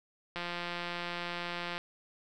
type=click train; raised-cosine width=0.3 ms; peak=-21 dBFS; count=248; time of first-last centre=0.36-1.78 s; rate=174 Hz; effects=none